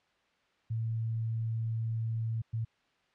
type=tone bursts at uneven times; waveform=sine; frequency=113 Hz; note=A2; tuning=47 cents sharp; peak=-30 dBFS; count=2; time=0.7-2.42 / 2.53-2.65 s; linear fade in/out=10 ms; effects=white hiss -70 dBFS RMS until 3.14 s + low-pass 3000 Hz 12 dB/octave